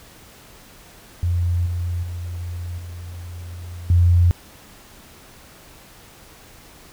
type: tone with level steps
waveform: sine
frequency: 87.31 Hz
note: F2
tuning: in tune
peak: -17 / -21 / -26 / -31 / -11 dBFS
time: 1.23-4.31 s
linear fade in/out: 0 ms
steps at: 1.66 / 2.03 / 2.78 / 3.9 s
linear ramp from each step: 2 ms
effects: pink hiss -46 dBFS RMS until 6.92 s